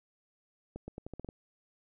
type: accelerating click train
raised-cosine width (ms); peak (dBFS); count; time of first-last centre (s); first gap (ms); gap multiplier
2; -28; 8; 0.76-1.289; 120; 0.84
effects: none